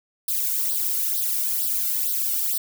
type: noise with flanger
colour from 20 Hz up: violet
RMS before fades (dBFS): -24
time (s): 0.28-2.58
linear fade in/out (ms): 5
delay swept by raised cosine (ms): 0.21 to 1.41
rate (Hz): 2.2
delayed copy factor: +0.85
effects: none